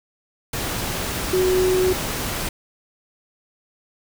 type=tone in noise; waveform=sine; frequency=370 Hz; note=F#4; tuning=in tune; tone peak=-16 dBFS; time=1.33-1.93 s; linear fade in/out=5 ms; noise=pink; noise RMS=-26 dBFS; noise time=0.53-2.49 s; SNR=+7 dB; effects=none